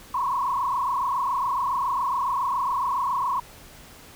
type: tone with frequency modulation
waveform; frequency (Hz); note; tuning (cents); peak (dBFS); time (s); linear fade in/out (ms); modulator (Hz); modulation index
sine; 1041; C6; -9; -22; 0.14-3.4; 5; 27.2; 2.9
effects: pink hiss -47 dBFS RMS until 4.15 s